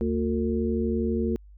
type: harmonic tone with a mistuned harmonic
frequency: 75.5 Hz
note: D2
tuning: 48 cents sharp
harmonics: 1 / 3 / 5 / 6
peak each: -30 / -26 / -29 / -31 dBFS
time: 0.01-1.36 s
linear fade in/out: 0 ms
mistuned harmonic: 5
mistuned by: -78 cents
effects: added 50 Hz sine -46 dBFS peak until 1.57 s